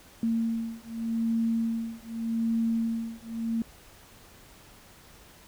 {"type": "beating tone pair", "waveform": "sine", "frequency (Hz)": [227.5, 228.34], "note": ["A#3", "A#3"], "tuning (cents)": [-42, -36], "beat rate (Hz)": 0.84, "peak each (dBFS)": -29, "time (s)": [0.23, 3.62], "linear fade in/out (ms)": 2, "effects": ["pink hiss -53 dBFS RMS until 5.47 s"]}